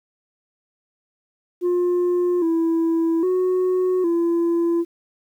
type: tone with pitch steps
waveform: sine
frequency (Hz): 354.8 / 329.7 / 367.7 / 339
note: F4 / E4 / F#4 / E4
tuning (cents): +27 / 0 / -11 / +49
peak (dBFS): -14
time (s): 1.61-4.85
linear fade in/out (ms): 50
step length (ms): 810
effects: tanh soft clip ceiling -16 dBFS + 9-bit